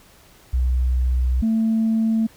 sine tone pair in turn, 63 / 223.1 Hz, B1 / A3, +35 / +24 cents, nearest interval octave + minor seventh, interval 2189 cents, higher second, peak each -15 dBFS, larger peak neither, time 0.53-1.42 / 1.42-2.27 s, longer first, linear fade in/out 10 ms, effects tanh soft clip ceiling -13 dBFS + pink hiss -51 dBFS RMS until 2.36 s

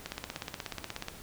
click train, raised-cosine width 0.2 ms, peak -18 dBFS, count 18, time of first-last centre 0.06-1.084 s, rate 16.6 Hz, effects pink hiss -49 dBFS RMS until 1.22 s

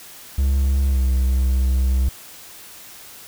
triangle tone with pitch glide, 67.8 to 64.51 Hz, C#2 to C2, -38 to -24 cents, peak -13 dBFS, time 0.38-2.09 s, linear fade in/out 5 ms, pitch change -86 cents, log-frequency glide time 0.91-1 s, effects white hiss -41 dBFS RMS until 3.27 s

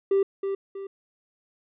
triangle tone with echo, 392 Hz, G4, in tune, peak -15 dBFS, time 0.11-0.23 s, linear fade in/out 5 ms, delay 320 ms, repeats 2, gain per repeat -8 dB, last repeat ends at 0.87 s, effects tanh soft clip ceiling -14 dBFS + resampled to 8000 Hz

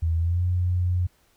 sine tone with pitch glide, 82.1 to 89.53 Hz, E2 to F2, -6 to +44 cents, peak -20 dBFS, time 0.02-1.07 s, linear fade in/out 10 ms, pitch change +150 cents, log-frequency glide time 0.17-0.43 s, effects pink hiss -63 dBFS RMS until 1.36 s

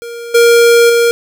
square tone with level steps, 469.7 Hz, A#4, 13 cents sharp, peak -24 / -5 / -8 dBFS, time 0.02-1.11 s, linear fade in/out 0 ms, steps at 0.34 / 0.89 s, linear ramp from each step 10 ms, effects none

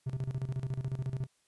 triangle tone with tremolo, 130.81 Hz, C3, in tune, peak -28 dBFS, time 0.06-1.27 s, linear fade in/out 10 ms, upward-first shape square, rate 14 Hz, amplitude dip 75%, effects white hiss -72 dBFS RMS until 1.47 s + resampled to 24000 Hz

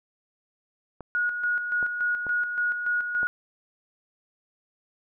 clicks, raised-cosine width 1 ms, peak -24 dBFS, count 4, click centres 1.007 / 1.828 / 2.267 / 3.231 s
sine tone with tremolo, 1449 Hz, F#6, 37 cents flat, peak -22 dBFS, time 1.15-3.27 s, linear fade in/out 0 ms, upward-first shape square, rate 3.5 Hz, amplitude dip 50%
effects none

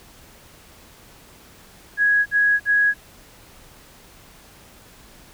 sine tone bursts, 1663 Hz, G#6, 2 cents sharp, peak -14 dBFS, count 3, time 1.97-2.942 s, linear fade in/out 50 ms, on 290 ms, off 51 ms, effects pink hiss -48 dBFS RMS until 5.33 s

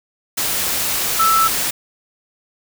sine tone in noise, 1318.5 Hz, E6, in tune, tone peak -12 dBFS, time 1.19-1.48 s, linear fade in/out 10 ms, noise white, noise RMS -20 dBFS, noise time 0.37-1.71 s, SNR +5 dB, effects none

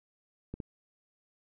clicks, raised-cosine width 3 ms, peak -25 dBFS, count 2, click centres 0.54 / 0.602 s, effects none

